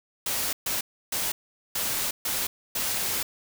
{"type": "noise bursts at uneven times", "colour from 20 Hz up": "white", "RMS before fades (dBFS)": -28, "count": 6, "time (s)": [[0.26, 0.53], [0.66, 0.81], [1.12, 1.32], [1.75, 2.11], [2.25, 2.47], [2.75, 3.23]], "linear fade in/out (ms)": 5, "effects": []}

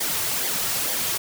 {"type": "noise with flanger", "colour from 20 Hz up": "white", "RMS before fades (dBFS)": -25, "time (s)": [0, 1.18], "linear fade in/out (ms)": 10, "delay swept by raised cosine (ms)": [0.73, 4.03], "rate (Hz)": 2.2, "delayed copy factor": -0.6, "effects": []}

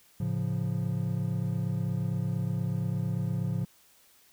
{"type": "chord", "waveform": "triangle", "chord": "A augmented", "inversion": "none", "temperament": "equal", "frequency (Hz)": [110, 138.59, 174.61], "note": ["A2", "C#3", "E#3"], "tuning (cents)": [0, 0, 0], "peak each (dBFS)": -30, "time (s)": [0.2, 3.65], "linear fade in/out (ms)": 5, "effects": ["white hiss -61 dBFS RMS until 4.32 s"]}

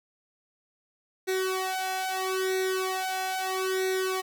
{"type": "tone with flanger", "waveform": "sawtooth", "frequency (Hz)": 376.5, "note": "F#4", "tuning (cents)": 30, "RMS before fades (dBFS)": -29, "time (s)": [1.27, 4.22], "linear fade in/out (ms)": 20, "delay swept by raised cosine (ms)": [0.5, 1.45], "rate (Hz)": 0.77, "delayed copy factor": 1, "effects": ["10-bit"]}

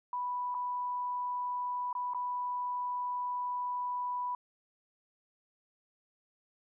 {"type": "tone with dropouts", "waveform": "sine", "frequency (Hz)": 987, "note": "B5", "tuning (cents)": -1, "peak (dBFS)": -32, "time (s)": [0.13, 4.35], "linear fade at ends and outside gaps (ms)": 2, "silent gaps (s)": [[0.544, 0.548], [1.929, 1.951], [2.136, 2.146]], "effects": []}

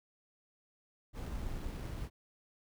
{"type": "noise with sample-and-hold", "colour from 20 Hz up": "brown", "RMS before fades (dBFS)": -40, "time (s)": [1.13, 2.1], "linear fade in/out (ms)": 50, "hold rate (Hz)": 7350, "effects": []}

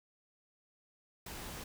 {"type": "noise", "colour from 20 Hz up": "pink", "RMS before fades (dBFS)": -45, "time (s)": [1.26, 1.64], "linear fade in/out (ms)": 5, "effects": []}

